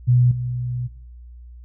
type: tone with level steps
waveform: sine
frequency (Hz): 123.47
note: B2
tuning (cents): 0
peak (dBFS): -12 / -23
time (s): 0.07-0.88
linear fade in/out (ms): 20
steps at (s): 0.31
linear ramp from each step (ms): 5
effects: noise-tail reverb RT60 0.5 s tail -17 dB re dry + added 60 Hz sine -38 dBFS peak until 1.64 s